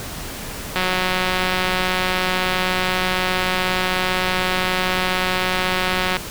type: click train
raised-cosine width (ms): 0.3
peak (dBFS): -4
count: 996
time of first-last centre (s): 0.76-6.168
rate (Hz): 184
effects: pink hiss -31 dBFS RMS until 6.3 s